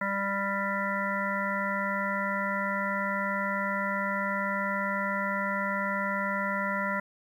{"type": "harmonic tone", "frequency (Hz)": 197.7, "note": "G3", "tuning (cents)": 15, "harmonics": [1, 3, 5, 7, 9, 10], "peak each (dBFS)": [-34, -35, -34, -33, -36, -35], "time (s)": [0.01, 7], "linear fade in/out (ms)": 5, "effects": ["10-bit"]}